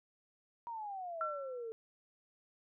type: exponential sweep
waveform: sine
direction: down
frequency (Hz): 957 to 440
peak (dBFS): -40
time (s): 0.67-1.72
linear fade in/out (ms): 0
type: tone with exponential decay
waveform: sine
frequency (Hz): 1350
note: E6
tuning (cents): +41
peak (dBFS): -32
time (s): 1.21-1.72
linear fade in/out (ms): 1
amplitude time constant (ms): 110
effects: none